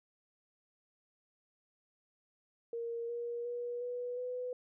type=tone with pitch steps; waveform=sine; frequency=466.2 / 474.1 / 482.1 / 490.2 / 498.5 Hz; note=A#4 / A#4 / B4 / B4 / B4; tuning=0 / +29 / -42 / -13 / +16 cents; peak=-36 dBFS; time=2.73-4.53 s; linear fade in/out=2 ms; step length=360 ms; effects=none